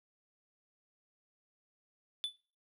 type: tone with exponential decay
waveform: triangle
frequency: 3486 Hz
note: A7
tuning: 17 cents flat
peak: -28 dBFS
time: 2.24-2.37 s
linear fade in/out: 0 ms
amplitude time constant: 27 ms
effects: noise-tail reverb RT60 0.4 s tail -21 dB re dry